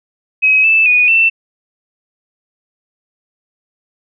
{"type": "tone with pitch steps", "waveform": "sine", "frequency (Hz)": [2544, 2635, 2471, 2676], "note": ["D#7", "E7", "D#7", "E7"], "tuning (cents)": [38, -1, -13, 25], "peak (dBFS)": -7, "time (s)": [0.42, 1.3], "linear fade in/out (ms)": 20, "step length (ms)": 220, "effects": []}